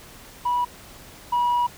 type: tone pair in turn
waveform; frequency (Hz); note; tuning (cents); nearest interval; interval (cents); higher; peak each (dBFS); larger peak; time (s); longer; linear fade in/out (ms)
sine; 976 / 967.6; B5 / B5; -21 / -36; unison; 15; first; -18 / -16; second; 0.45-0.65 / 1.32-1.67; second; 10
effects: tanh soft clip ceiling -17 dBFS + pink hiss -45 dBFS RMS until 1.77 s